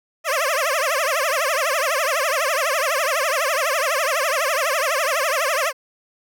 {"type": "tone with vibrato", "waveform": "15% pulse", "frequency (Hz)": 591, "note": "D5", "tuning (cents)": 11, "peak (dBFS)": -12, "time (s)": [0.24, 5.73], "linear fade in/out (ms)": 50, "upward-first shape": "triangle", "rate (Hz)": 12, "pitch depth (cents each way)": 270, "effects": []}